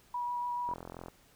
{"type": "tone with vibrato", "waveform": "sine", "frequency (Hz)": 970, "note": "B5", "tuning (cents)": -31, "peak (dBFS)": -32, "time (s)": [0.14, 0.74], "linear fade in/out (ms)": 5, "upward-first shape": "sine", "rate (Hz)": 7, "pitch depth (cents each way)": 11}
{"type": "click train", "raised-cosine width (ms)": 1, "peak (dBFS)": -29, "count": 18, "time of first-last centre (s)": [0.69, 1.084], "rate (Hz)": 43.2}
{"effects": ["pink hiss -63 dBFS RMS until 1.35 s"]}